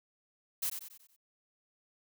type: noise with echo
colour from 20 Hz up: blue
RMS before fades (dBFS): -33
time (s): 0.62-0.7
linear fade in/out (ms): 10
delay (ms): 93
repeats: 5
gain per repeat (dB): -7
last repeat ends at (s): 1.165
effects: none